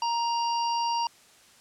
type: harmonic tone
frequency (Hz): 936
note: A#5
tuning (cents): +7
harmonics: 1 / 3 / 5 / 6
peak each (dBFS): -25 / -37 / -36 / -40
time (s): 0.02-1.07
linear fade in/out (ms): 2
effects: white hiss -56 dBFS RMS until 1.6 s + low-pass 9000 Hz 12 dB/octave